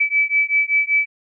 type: beating tone pair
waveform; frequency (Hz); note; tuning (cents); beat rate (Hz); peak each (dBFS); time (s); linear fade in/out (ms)
sine; 2300 / 2305.2; D7 / D7; -37 / -33; 5.2; -18; 0-1.06; 10
effects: none